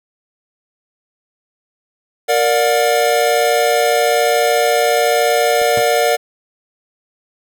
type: chord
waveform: square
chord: Bb augmented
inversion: none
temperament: equal with one note detuned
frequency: 466.2 / 587.3 / 721.4 Hz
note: Bb4 / D5 / F#5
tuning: 0 / 0 / -44 cents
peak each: -17 dBFS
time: 2.28-6.17 s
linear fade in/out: 20 ms
type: clicks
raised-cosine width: 2 ms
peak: -32 / -22 dBFS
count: 2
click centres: 5.613 / 5.616 s
type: tone with exponential decay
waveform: sawtooth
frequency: 116.54 Hz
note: A#2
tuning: in tune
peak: -17 dBFS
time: 5.77-5.85 s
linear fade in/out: 5 ms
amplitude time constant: 16 ms
effects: none